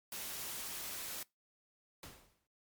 white noise, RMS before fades -43 dBFS, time 0.12-1.23 s, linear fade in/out 2 ms
pink noise with exponential decay, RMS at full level -47 dBFS, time 2.03-2.47 s, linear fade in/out 2 ms, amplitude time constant 95 ms
effects noise-tail reverb RT60 0.2 s tail -23 dB re dry + MP3 96 kbps

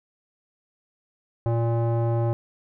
square tone with low-pass filter, 116.3 Hz, A#2, 4 cents flat, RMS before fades -23 dBFS, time 1.46-2.33 s, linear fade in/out 0 ms, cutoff 740 Hz, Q 1.8, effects none

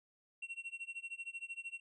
triangle tone with tremolo, 2730 Hz, F7, 40 cents flat, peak -38 dBFS, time 0.42-1.8 s, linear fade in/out 5 ms, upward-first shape sine, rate 13 Hz, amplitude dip 95%, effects resampled to 22050 Hz

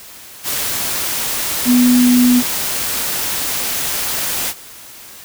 sine tone in noise, 246.9 Hz, B3, in tune, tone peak -8 dBFS, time 1.65-2.43 s, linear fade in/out 50 ms, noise white, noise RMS -20 dBFS, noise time 0.43-4.54 s, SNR +9 dB, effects white hiss -37 dBFS RMS until 5.24 s

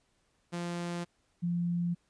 sawtooth / sine tone pair in turn, 173.2 / 173.2 Hz, F3 / F3, -14 / -14 cents, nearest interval unison, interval 0 cents, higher neither, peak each -30 / -28 dBFS, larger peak second, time 0.52-1.05 / 1.42-1.95 s, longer neither, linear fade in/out 20 ms, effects pink hiss -73 dBFS RMS until 2.09 s + resampled to 22050 Hz

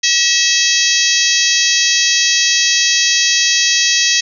harmonic tone with a mistuned harmonic, 650 Hz, E5, 24 cents flat, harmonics 3 / 4 / 5 / 6 / 7 / 8 / 9 / 10, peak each -19 / -19 / -19 / -19 / -19 / -19 / -19 / -19 dBFS, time 0.03-4.21 s, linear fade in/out 10 ms, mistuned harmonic 3, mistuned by -24 cents, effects none

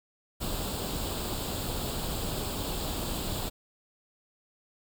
pink noise with comb filter, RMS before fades -33 dBFS, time 0.4-3.5 s, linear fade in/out 20 ms, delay 0.25 ms, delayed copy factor +0.65, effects none

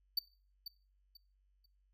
square tone with echo, 4582 Hz, D8, 44 cents flat, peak -30 dBFS, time 0.17-0.19 s, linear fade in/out 5 ms, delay 490 ms, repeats 3, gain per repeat -12 dB, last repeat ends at 1.66 s, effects noise-tail reverb RT60 0.4 s tail -19 dB re dry + added 48 Hz sine -70 dBFS peak until 1.93 s

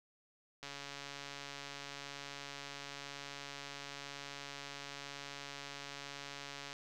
click train, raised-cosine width 0.2 ms, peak -28 dBFS, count 861, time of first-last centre 0.63-6.729 s, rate 141 Hz, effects none

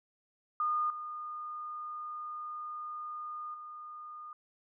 sine tone with level steps, 1221 Hz, D#6, 33 cents flat, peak -28 / -38 / -43 dBFS, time 0.6-4.33 s, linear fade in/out 2 ms, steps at 0.9 / 3.54 s, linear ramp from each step 2 ms, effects none

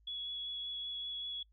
sine tone with vibrato, 3373 Hz, G#7, 26 cents sharp, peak -38 dBFS, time 0.07-1.43 s, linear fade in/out 5 ms, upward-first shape sine, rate 5.2 Hz, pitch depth 8 cents each way, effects noise-tail reverb RT60 0.1 s tail -26 dB re dry + added 53 Hz sine -64 dBFS peak until 1.52 s

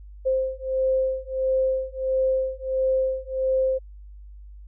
sine beating tone pair, 523.3 / 524.8 Hz, C5 / C5, 0 / +5 cents, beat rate 1.5 Hz, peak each -24 dBFS, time 0.25-3.79 s, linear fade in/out 20 ms, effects added 50 Hz sine -40 dBFS peak until 4.67 s

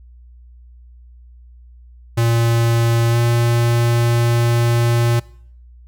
square tone with pitch glide, 116.4 to 118.09 Hz, A#2 to A#2, -2 to +23 cents, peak -14 dBFS, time 2.17-5.2 s, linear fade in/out 10 ms, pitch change +25 cents, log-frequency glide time 3.1-3.17 s, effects noise-tail reverb RT60 0.6 s tail -21 dB re dry + added 60 Hz sine -40 dBFS peak until 5.87 s

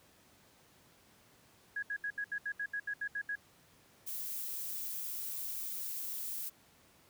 sine tone bursts, 1661.2 Hz, G#6, in tune, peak -34 dBFS, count 12, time 1.76-3.355 s, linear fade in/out 5 ms, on 66 ms, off 73 ms
violet noise, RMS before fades -40 dBFS, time 4.06-6.5 s, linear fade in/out 20 ms
effects pink hiss -64 dBFS RMS until 7.09 s + high-pass 80 Hz 12 dB/octave

